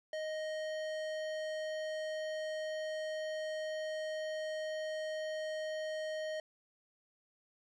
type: tone with low-pass filter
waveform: square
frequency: 623 Hz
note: D#5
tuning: 2 cents sharp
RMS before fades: -39 dBFS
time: 0.13-6.4 s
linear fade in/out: 2 ms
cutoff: 5300 Hz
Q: 0.63
effects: none